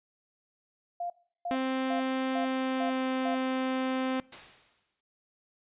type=tone bursts; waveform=sine; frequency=698.5 Hz; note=F5; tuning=in tune; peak=-31 dBFS; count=6; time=1-3.35 s; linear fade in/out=5 ms; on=100 ms; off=350 ms
type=tone with pitch glide; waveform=sawtooth; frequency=262.1 to 260.3 Hz; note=C4 to C4; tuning=+3 to -9 cents; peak=-24 dBFS; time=1.51-4.2 s; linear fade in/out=0 ms; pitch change=-12 cents; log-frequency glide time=2.41-3.08 s
type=noise with exponential decay; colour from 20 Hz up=white; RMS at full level=-41 dBFS; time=4.32-5.01 s; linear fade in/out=5 ms; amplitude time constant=150 ms
effects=noise-tail reverb RT60 0.5 s tail -21 dB re dry + resampled to 8000 Hz